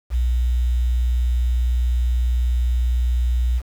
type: tone with quantisation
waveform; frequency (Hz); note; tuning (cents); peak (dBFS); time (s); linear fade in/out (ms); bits
sine; 60.8; B1; -26; -16; 0.1-3.62; 50; 7
effects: none